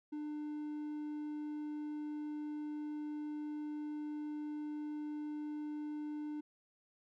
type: tone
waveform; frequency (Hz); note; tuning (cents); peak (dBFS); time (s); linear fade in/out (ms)
triangle; 299.5; D4; +34; -37; 0.12-6.41; 10
effects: none